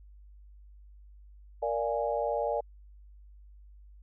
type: chord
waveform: sine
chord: Bb dominant seventh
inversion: none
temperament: equal with one note detuned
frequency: 466.2 / 587.3 / 687.3 / 830.6 Hz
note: Bb4 / D5 / F5 / Ab5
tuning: 0 / 0 / -28 / 0 cents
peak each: -33 / -31 / -35 / -34 dBFS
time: 1.62-2.61 s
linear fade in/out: 10 ms
effects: added 50 Hz sine -50 dBFS peak until 4.02 s